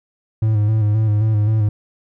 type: tone with vibrato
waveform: triangle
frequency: 107.2 Hz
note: A2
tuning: 45 cents flat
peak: -11 dBFS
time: 0.42-1.69 s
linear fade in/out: 5 ms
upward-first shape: square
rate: 3.8 Hz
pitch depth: 40 cents each way
effects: none